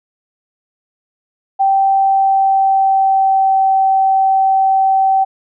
sine tone with pitch glide, 779 to 770.9 Hz, G5 to G5, -11 to -29 cents, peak -9 dBFS, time 1.59-5.25 s, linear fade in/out 20 ms, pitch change -18 cents, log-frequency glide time 1.93-3.67 s, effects none

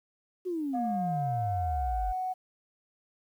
sine exponential sweep, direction down, 376.8 to 45.57 Hz, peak -29 dBFS, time 0.45-2.13 s, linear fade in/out 20 ms
sine tone with pitch glide, 715 to 742.4 Hz, F5 to F#5, +41 to +6 cents, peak -29 dBFS, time 0.73-2.34 s, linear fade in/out 20 ms, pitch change +65 cents, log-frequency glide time 1.49-1.99 s
effects tanh soft clip ceiling -21 dBFS + 10-bit

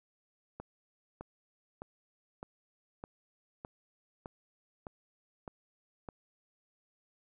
click train, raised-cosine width 1 ms, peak -28 dBFS, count 10, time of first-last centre 0.6-6.088 s, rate 1.64 Hz, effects none

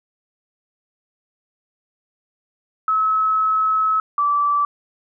sine tone pair in turn, 1291 / 1160.5 Hz, E6 / D6, -37 / -21 cents, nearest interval major second, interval 184 cents, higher first, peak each -15 / -15 dBFS, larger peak neither, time 2.88-4 / 4.18-4.65 s, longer first, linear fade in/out 2 ms, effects none

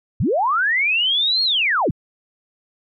sine linear two-way sweep, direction up then down, 69.3 to 4324 to 69.3 Hz, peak -15 dBFS, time 0.2-1.91 s, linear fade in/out 5 ms, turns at 1.43 s, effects MP3 96 kbps

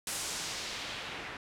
white noise with low-pass filter sweep, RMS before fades -39 dBFS, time 0.07-1.37 s, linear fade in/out 2 ms, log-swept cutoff 10000 to 2000 Hz, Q 1.1, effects none

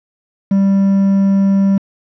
triangle tone with quantisation, 196 Hz, G3, in tune, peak -7 dBFS, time 0.51-1.78 s, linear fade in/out 5 ms, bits 5, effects low-pass 2000 Hz 12 dB/octave

